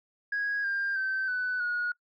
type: tone with pitch steps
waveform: sine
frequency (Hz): 1652 / 1598.5 / 1546.7 / 1496.6 / 1448.2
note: G#6 / G6 / G6 / F#6 / F#6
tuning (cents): -10 / +33 / -24 / +19 / -38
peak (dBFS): -26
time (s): 0.32-1.92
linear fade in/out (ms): 5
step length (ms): 320
effects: noise-tail reverb RT60 0.1 s tail -24 dB re dry + tanh soft clip ceiling -24 dBFS